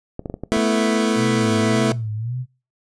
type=clicks; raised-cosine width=2 ms; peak=-14 dBFS; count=7; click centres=0.194 / 0.258 / 0.299 / 0.341 / 0.436 / 0.521 / 0.568 s
type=chord; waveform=25% pulse; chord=A suspended second; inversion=none; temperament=equal; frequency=220 / 246.9 / 329.6 Hz; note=A3 / B3 / E4; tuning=0 / 0 / 0 cents; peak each=-15 / -20 / -19 dBFS; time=0.52-1.92 s; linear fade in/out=0 ms
type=tone with vibrato; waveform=sine; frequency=116.54 Hz; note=A#2; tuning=in tune; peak=-23 dBFS; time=1.15-2.46 s; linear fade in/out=50 ms; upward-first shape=sine; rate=1.8 Hz; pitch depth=150 cents each way
effects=noise-tail reverb RT60 0.3 s tail -20 dB re dry + resampled to 22050 Hz